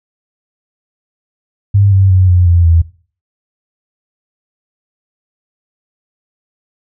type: tone with pitch steps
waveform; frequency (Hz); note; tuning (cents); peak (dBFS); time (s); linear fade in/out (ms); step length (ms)
sine; 100 / 96.37 / 92.87 / 89.5 / 86.25 / 83.12; G2 / G2 / F#2 / F2 / F2 / E2; +35 / -29 / +7 / +43 / -21 / +15; -5; 1.74-2.82; 10; 180
effects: noise-tail reverb RT60 0.4 s tail -18 dB re dry